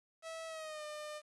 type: tone with pitch glide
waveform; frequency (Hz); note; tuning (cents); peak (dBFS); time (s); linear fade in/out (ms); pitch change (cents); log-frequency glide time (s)
sawtooth; 650 to 603; E5 to D5; -24 to +46; -39; 0.22-1.22; 50; -130; 0.47-0.84
effects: resampled to 24000 Hz + 11-bit